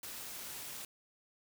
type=noise with amplitude modulation; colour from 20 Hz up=white; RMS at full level=-43 dBFS; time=0.03-0.85 s; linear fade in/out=2 ms; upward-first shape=sine; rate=293 Hz; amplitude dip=45%; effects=none